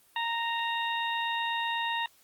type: harmonic tone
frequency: 928 Hz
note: A#5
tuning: 8 cents flat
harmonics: 1 / 2 / 3 / 4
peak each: -31 / -34 / -36 / -37 dBFS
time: 0.16-2.06 s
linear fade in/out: 2 ms
effects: white hiss -62 dBFS RMS until 2.23 s + Opus 24 kbps